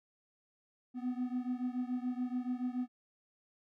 triangle beating tone pair, 246.9 / 253.9 Hz, B3 / B3, 0 / +48 cents, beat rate 7 Hz, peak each -34 / -36 dBFS, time 0.94-2.88 s, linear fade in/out 50 ms, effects none

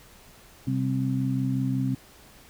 harmonic tone, 65.5 Hz, C2, 2 cents sharp, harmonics 2 / 3 / 4, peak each -26 / -32 / -27 dBFS, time 0.67-1.95 s, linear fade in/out 5 ms, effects pink hiss -52 dBFS RMS until 2.49 s

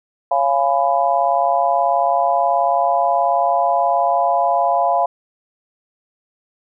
sine chord, C# dominant seventh, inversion none, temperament just, 554.4 / 693 / 831.5 / 997.9 Hz, C#5 / E#5 / G#5 / B5, 0 / -14 / +2 / +18 cents, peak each -22 / -16 / -20 / -21 dBFS, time 0.31-5.06 s, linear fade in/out 5 ms, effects none

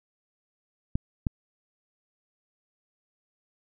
clicks, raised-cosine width 5 ms, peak -13 dBFS, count 2, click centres 0.955 / 1.268 s, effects none

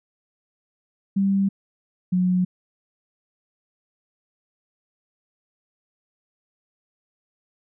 sine tone pair in turn, 196 / 181.98 Hz, G3 / F#3, 0 / -28 cents, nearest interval minor second, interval 128 cents, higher first, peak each -17 dBFS, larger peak neither, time 1.16-1.49 / 2.12-2.45 s, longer neither, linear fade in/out 10 ms, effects none

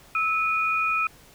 sine tone pair together, 1303.7 / 2461 Hz, E6 / D#7, -20 / -20 cents, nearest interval major seventh, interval 1100 cents, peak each -24 dBFS, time 0.15-1.07 s, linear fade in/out 2 ms, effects pink hiss -52 dBFS RMS until 1.34 s

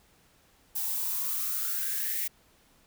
violet noise with high-pass filter sweep, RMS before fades -31 dBFS, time 0.75-2.28 s, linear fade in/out 10 ms, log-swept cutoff 800 to 2000 Hz, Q 8.2, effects pink hiss -63 dBFS RMS until 2.86 s

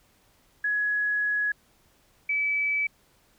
sine tone pair in turn, 1680 / 2299 Hz, G#6 / D7, +19 / -37 cents, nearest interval perfect fourth, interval 544 cents, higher second, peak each -23 / -23 dBFS, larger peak neither, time 0.64-1.52 / 2.29-2.87 s, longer first, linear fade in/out 5 ms, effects pink hiss -63 dBFS RMS until 3.38 s

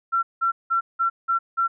sine tone bursts, 1356 Hz, E6, 49 cents sharp, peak -18 dBFS, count 6, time 0.12-1.68 s, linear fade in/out 20 ms, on 110 ms, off 180 ms, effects none

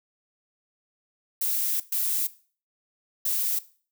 violet noise bursts at uneven times, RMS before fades -26 dBFS, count 3, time 1.41-1.8 / 1.92-2.27 / 3.25-3.59 s, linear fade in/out 5 ms, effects noise-tail reverb RT60 0.4 s tail -17 dB re dry

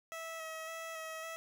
15% pulse tone with vibrato, 647 Hz, E5, 32 cents flat, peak -35 dBFS, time 0.12-1.36 s, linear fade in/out 0 ms, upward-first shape square, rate 1.8 Hz, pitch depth 17 cents each way, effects none

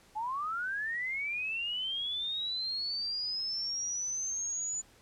sine linear sweep, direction up, 831 to 7010 Hz, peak -32 dBFS, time 0.15-4.82 s, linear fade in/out 20 ms, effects pink hiss -61 dBFS RMS until 5.01 s + low-pass 11000 Hz 12 dB/octave

